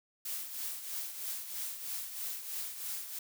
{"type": "noise with tremolo", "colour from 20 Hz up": "blue", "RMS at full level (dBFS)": -37, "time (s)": [0.25, 3.19], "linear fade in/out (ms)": 5, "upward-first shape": "triangle", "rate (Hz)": 3.1, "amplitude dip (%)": 65, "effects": []}